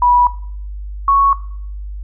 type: tone pair in turn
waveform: sine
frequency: 977 / 1108.6 Hz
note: B5 / C#6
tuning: -19 / 0 cents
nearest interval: major second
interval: 219 cents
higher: second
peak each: -9 / -8 dBFS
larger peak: second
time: 0.02-0.27 / 1.08-1.33 s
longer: neither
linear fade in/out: 2 ms
effects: noise-tail reverb RT60 0.6 s tail -18 dB re dry + added 50 Hz sine -24 dBFS peak until 2.03 s